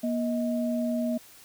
sine tone pair together, 238.8 / 631.8 Hz, A#3 / D#5, +42 / +26 cents, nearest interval octave + perfect fourth, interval 1684 cents, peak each -26 / -31 dBFS, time 0.03-1.18 s, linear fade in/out 10 ms, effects white hiss -52 dBFS RMS until 1.44 s

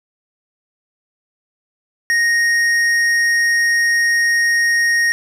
sine tone with hard clipping, 1864.7 Hz, A#6, in tune, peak -14 dBFS, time 2.1-5.12 s, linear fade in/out 0 ms, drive 9 dB, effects none

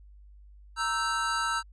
square chord, E diminished, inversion second, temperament equal with one note detuned, 932.3 / 1318.5 / 1552.7 Hz, Bb5 / E6 / G6, 0 / 0 / -17 cents, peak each -34 / -30 / -33 dBFS, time 0.76-1.63 s, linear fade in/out 50 ms, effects added 50 Hz sine -49 dBFS peak until 1.72 s + resampled to 22050 Hz

